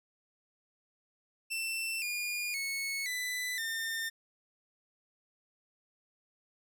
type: tone with pitch steps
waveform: sawtooth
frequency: 2679 / 2428 / 2201 / 1995.4 / 1808.8 Hz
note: E7 / D#7 / C#7 / B6 / A6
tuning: +27 / -43 / -13 / +17 / +47 cents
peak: -30 dBFS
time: 1.5-4.1 s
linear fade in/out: 20 ms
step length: 520 ms
effects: none